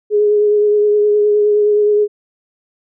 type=tone with vibrato; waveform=sine; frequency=417.4 Hz; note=G#4; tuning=9 cents sharp; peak=-9 dBFS; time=0.1-2.08 s; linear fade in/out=50 ms; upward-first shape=triangle; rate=9.6 Hz; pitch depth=22 cents each way; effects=none